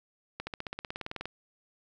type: accelerating click train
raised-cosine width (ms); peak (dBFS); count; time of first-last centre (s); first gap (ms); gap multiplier
0.3; -20; 16; 0.4-1.256; 70; 0.97
effects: none